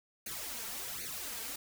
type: noise with flanger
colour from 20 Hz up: white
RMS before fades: -41 dBFS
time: 0.26-1.56 s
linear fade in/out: 5 ms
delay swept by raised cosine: 0.46 to 4.46 ms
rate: 1.3 Hz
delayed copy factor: +1
effects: none